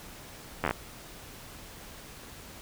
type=slowing click train; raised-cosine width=0.5 ms; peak=-12 dBFS; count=6; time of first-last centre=0.64-0.71 s; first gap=11 ms; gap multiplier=1.12; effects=pink hiss -47 dBFS RMS until 2.61 s